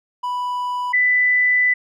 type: tone pair in turn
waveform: triangle / sine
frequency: 987.8 / 1991.6 Hz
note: B5 / B6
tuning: 0 / +14 cents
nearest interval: octave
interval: 1214 cents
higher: second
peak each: -19 / -13 dBFS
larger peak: second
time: 0.23-0.93 / 0.93-1.74 s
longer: second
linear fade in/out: 10 ms
effects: none